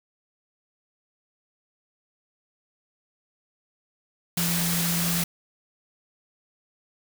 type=tone in noise; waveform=sine; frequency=171 Hz; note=F3; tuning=36 cents flat; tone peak=-26 dBFS; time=4.37-5.24 s; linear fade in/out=5 ms; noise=white; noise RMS=-27 dBFS; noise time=4.37-5.24 s; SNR=-2 dB; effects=none